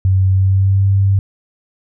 sine tone with pitch glide, 94.8 to 97.97 Hz, F#2 to G2, +43 to -1 cents, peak -9 dBFS, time 0.05-1.19 s, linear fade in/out 0 ms, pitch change +56 cents, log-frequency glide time 0.3-0.86 s, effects none

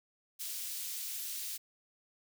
white high-pass noise, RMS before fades -40 dBFS, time 0.39-1.58 s, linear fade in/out 20 ms, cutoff 3300 Hz, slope 12 dB/octave, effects none

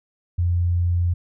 sine tone, 87.31 Hz, F2, in tune, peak -17 dBFS, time 0.38-1.14 s, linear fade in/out 10 ms, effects none

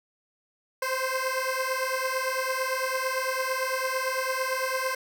15% pulse beating tone pair, 517 / 525.9 Hz, C5 / C5, -21 / +9 cents, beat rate 8.9 Hz, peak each -23 dBFS, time 0.82-4.95 s, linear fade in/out 5 ms, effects none

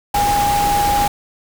sine tone in noise, 818 Hz, G#5, 26 cents flat, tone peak -14 dBFS, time 0.14-1.08 s, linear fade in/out 5 ms, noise pink, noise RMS -22 dBFS, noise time 0.14-1.08 s, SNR +5 dB, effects none

